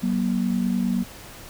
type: tone pair together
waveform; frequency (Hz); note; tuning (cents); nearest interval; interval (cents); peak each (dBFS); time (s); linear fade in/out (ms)
sine; 188.24 / 237.8; F#3 / A#3; +30 / +35; major third; 405; -23; 0.02-1.04; 20
effects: pink hiss -42 dBFS RMS until 1.49 s